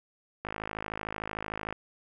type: click train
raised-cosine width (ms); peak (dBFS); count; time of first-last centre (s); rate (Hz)
0.5; -19; 69; 0.45-1.726; 53.3
effects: none